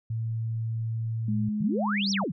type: tone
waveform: sine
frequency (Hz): 113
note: A2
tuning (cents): +47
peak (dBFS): -27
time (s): 0.1-1.49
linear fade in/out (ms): 5
type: tone with pitch glide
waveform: sine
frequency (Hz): 210.9 to 196.78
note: G#3 to G3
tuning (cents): +27 to +7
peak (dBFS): -26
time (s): 1.28-2.24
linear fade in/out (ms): 5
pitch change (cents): -120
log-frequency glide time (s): 1.81-2.12
type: exponential two-way sweep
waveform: sine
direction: up then down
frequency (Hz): 133 to 5920 to 133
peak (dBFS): -27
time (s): 1.6-2.32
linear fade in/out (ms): 10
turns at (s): 2.11
effects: none